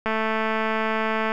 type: click train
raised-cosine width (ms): 0.5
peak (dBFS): -10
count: 278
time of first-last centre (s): 0.06-1.319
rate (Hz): 220
effects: none